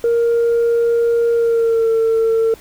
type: tone with pitch glide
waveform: sine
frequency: 467.2 to 451 Hz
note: A#4 to A4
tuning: +4 to +43 cents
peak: -10 dBFS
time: 0.04-2.54 s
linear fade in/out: 2 ms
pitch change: -61 cents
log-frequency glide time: 1.33-1.93 s
effects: tanh soft clip ceiling -10 dBFS + pink hiss -43 dBFS RMS until 2.6 s